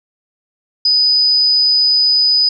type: tone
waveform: sine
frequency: 4984 Hz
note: D#8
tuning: 2 cents sharp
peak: -9 dBFS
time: 0.85-2.49 s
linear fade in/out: 5 ms
effects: none